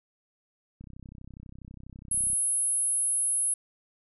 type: click train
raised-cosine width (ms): 5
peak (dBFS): -33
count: 50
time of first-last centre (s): 0.81-2.332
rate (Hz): 32.2
type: tone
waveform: sine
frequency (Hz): 10620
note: E9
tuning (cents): +12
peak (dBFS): -24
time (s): 2.11-3.54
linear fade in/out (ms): 5
effects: none